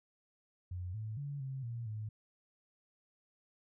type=tone with pitch steps; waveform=sine; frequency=90.2 / 108.9 / 142.4 / 133.4 / 117.4 / 107.8 Hz; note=F#2 / A2 / C#3 / C3 / A#2 / A2; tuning=-44 / -17 / +47 / +34 / +13 / -35 cents; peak=-38 dBFS; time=0.71-2.09 s; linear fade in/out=5 ms; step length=230 ms; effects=none